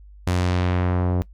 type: tone with low-pass filter sweep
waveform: sawtooth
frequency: 90 Hz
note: F#2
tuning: 47 cents flat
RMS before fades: -21 dBFS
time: 0.27-1.22 s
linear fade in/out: 0 ms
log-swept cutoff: 11000 to 600 Hz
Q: 0.82
effects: noise-tail reverb RT60 0.1 s tail -20 dB re dry + added 50 Hz sine -42 dBFS peak until 1.33 s